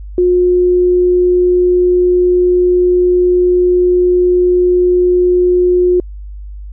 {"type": "tone", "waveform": "sine", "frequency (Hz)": 359, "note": "F4", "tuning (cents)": 48, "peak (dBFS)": -7, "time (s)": [0.18, 6], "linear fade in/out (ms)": 2, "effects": ["added 50 Hz sine -25 dBFS peak until 6.72 s"]}